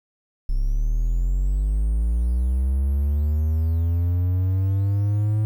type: linear sweep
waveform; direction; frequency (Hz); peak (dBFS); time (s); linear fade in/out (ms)
triangle; up; 32.3 to 108.1; -16; 0.49-5.45; 0
effects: 9-bit